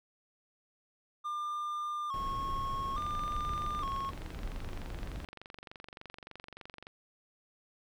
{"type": "tone with vibrato", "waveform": "triangle", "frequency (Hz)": 1144, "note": "D6", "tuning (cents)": -46, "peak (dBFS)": -32, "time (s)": [1.24, 4.11], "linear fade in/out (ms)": 20, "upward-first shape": "square", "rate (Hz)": 0.58, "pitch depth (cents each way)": 82}
{"type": "noise", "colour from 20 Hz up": "brown", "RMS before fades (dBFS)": -40, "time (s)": [2.14, 5.25], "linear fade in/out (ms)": 0}
{"type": "click train", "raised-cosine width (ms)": 0.3, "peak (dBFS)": -30, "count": 92, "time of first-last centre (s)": [2.98, 6.869], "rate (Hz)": 23.4}
{"effects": []}